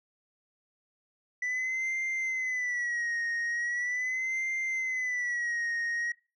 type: tone with vibrato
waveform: sine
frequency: 1975.5 Hz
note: B6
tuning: in tune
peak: -26 dBFS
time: 1.42-6.12 s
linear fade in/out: 5 ms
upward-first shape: sine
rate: 0.4 Hz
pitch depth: 99 cents each way
effects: noise-tail reverb RT60 0.3 s tail -23 dB re dry + tanh soft clip ceiling -28 dBFS